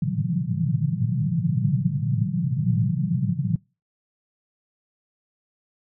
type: band-pass noise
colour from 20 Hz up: pink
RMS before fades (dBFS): -23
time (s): 0.02-3.56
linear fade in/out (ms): 5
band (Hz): 110 to 190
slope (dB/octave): 96
effects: noise-tail reverb RT60 0.3 s tail -25 dB re dry